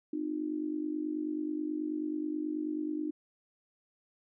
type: tone with amplitude modulation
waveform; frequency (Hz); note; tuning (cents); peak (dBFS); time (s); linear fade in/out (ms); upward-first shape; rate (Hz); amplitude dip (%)
sine; 305.1; D#4; -34; -28; 0.13-3.11; 5; sine; 49.3; 80
effects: none